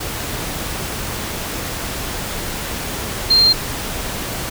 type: tone in noise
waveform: sine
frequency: 4186 Hz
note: C8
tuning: in tune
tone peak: -9 dBFS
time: 3.3-3.53 s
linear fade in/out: 10 ms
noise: pink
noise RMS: -25 dBFS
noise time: 0-4.5 s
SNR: +13 dB
effects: none